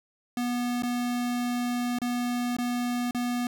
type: tone with dropouts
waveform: square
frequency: 243.7 Hz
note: B3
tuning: 23 cents flat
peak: -27 dBFS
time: 0.37-3.47 s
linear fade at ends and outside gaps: 2 ms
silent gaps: 0.823-0.833 / 1.987-2.017 / 2.567-2.585 / 3.11-3.147 s
effects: none